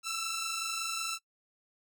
10% pulse tone pair together, 1318.5 / 1343.9 Hz, E6 / E6, 0 / +33 cents, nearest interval unison, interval 33 cents, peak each -28 dBFS, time 0.03-1.19 s, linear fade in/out 50 ms, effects noise-tail reverb RT60 0.1 s tail -22 dB re dry

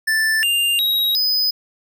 square tone with pitch steps, 1763 / 2799 / 3821 / 5010 Hz, A6 / F7 / A#7 / D#8, +3 / +3 / +42 / +11 cents, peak -16 dBFS, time 0.07-1.51 s, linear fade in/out 10 ms, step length 360 ms, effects none

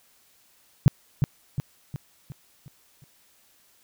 sine tone with echo, 138.7 Hz, C#3, 1 cent sharp, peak -10 dBFS, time 0.86-0.88 s, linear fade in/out 0 ms, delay 360 ms, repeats 6, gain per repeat -6 dB, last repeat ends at 3.04 s, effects white hiss -61 dBFS RMS until 3.83 s

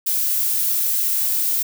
violet noise, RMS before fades -20 dBFS, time 0.06-1.63 s, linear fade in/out 10 ms, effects none

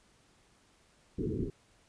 white low-pass noise, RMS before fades -34 dBFS, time 1.18-1.5 s, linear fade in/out 5 ms, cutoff 440 Hz, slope 96 dB/octave, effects pink hiss -66 dBFS RMS until 1.88 s + resampled to 22050 Hz

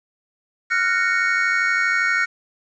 triangle chord, Gb major seventh, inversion third, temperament just, 1387.5 / 1480 / 1850 / 2220 Hz, F6 / Gb6 / Bb6 / Db7, -12 / 0 / -14 / +2 cents, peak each -21 dBFS, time 0.7-2.26 s, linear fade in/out 20 ms, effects resampled to 16000 Hz + 8-bit

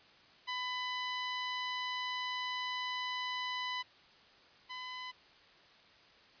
15% pulse tone pair in turn, 1000 / 1007 Hz, B5 / B5, +21 / +33 cents, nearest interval unison, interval 12 cents, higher second, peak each -29 / -35 dBFS, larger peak first, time 0.47-3.83 / 4.69-5.12 s, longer first, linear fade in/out 20 ms, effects white hiss -61 dBFS RMS until 6.4 s + resampled to 11025 Hz

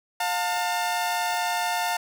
sawtooth tone pair together, 710 / 898.7 Hz, F5 / A5, +28 / +36 cents, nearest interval major third, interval 408 cents, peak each -23 dBFS, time 0.2-1.97 s, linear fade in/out 5 ms, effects none

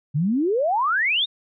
sine exponential sweep, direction up, 135.6 to 3789 Hz, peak -18 dBFS, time 0.14-1.26 s, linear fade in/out 20 ms, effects none

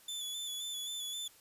sawtooth tone with vibrato, 3469 Hz, A7, 25 cents flat, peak -35 dBFS, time 0.08-1.28 s, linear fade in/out 5 ms, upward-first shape square, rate 3.8 Hz, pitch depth 29 cents each way, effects white hiss -61 dBFS RMS until 1.4 s + resampled to 32000 Hz

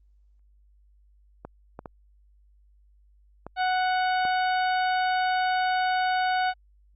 clicks, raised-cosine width 1 ms, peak -23 dBFS, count 5, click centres 1.45 / 1.791 / 1.858 / 3.466 / 4.252 s
harmonic tone, 740 Hz, F#5, in tune, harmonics 1 / 2 / 3 / 4 / 5 / 6, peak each -23 / -29 / -37 / -39 / -41 / -41 dBFS, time 3.56-6.54 s, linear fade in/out 50 ms
effects added 50 Hz sine -56 dBFS peak until 6.95 s + Opus 32 kbps

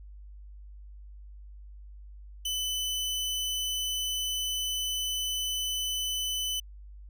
sawtooth tone, 3010 Hz, F#7, 29 cents sharp, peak -26 dBFS, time 2.45-6.6 s, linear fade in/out 5 ms, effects added 50 Hz sine -44 dBFS peak until 7.09 s

